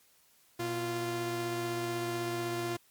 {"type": "tone pair together", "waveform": "sawtooth", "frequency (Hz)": [121.06, 347.2], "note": ["B2", "F4"], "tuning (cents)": [-34, -10], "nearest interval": "octave + tritone", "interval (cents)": 1824, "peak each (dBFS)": [-35, -29], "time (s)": [0.59, 2.77], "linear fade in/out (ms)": 10, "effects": ["white hiss -65 dBFS RMS until 2.9 s", "MP3 96 kbps"]}